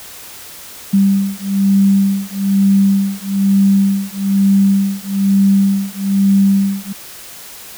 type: beating tone pair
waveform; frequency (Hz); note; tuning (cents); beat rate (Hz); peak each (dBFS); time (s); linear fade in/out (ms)
sine; 196.1 / 197.2; G3 / G3; +1 / +11; 1.1; -13; 0.93-6.93; 10
effects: white hiss -34 dBFS RMS until 7.77 s